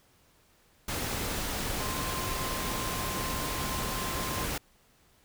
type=tone in noise; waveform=sine; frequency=1046.5 Hz; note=C6; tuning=in tune; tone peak=-38 dBFS; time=1.8-4.45 s; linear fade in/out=5 ms; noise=pink; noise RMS=-33 dBFS; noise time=0.88-4.58 s; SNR=-8 dB; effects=pink hiss -64 dBFS RMS until 5.24 s

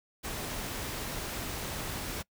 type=noise; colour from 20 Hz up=pink; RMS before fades=-37 dBFS; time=0.23-2.23 s; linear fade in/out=20 ms; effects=noise-tail reverb RT60 0.1 s tail -24 dB re dry

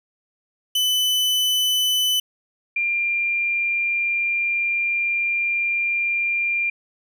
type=tone pair in turn; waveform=40% pulse / sine; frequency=3000 / 2389 Hz; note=F#7 / D7; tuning=+23 / +29 cents; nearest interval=major third; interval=394 cents; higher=first; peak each=-17 / -19 dBFS; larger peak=first; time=0.75-2.2 / 2.76-6.7 s; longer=second; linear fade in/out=5 ms; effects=none

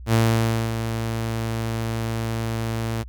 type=tone with ADSR envelope; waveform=sawtooth; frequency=113.7 Hz; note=A#2; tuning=43 cents flat; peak=-11 dBFS; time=0.06-3.04 s; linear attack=73 ms; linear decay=580 ms; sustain=-9 dB; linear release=27 ms; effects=added 61 Hz sine -35 dBFS peak until 3.08 s

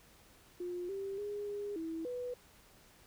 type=tone with pitch steps; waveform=sine; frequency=354.7 / 392 / 411.7 / 409.4 / 325.4 / 493.4 Hz; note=F4 / G4 / G#4 / G#4 / E4 / B4; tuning=+27 / 0 / -15 / -25 / -22 / -2 cents; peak=-37 dBFS; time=0.6-2.34 s; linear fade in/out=5 ms; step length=290 ms; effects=pink hiss -62 dBFS RMS until 3.06 s

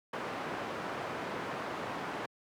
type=low-pass noise; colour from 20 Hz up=white; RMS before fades=-38 dBFS; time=0.13-2.26 s; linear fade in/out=5 ms; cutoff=1200 Hz; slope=12 dB/octave; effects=high-pass 150 Hz 12 dB/octave

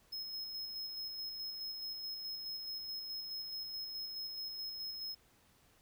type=tone with tremolo; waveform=square; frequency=5160 Hz; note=E8; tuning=38 cents flat; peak=-40 dBFS; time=0.12-5.15 s; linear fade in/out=10 ms; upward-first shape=square; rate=4.7 Hz; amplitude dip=30%; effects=pink hiss -68 dBFS RMS until 5.81 s

